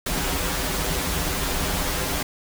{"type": "noise with comb filter", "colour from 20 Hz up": "pink", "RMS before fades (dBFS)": -25, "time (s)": [0.06, 2.23], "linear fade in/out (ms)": 5, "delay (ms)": 9, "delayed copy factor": -1, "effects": []}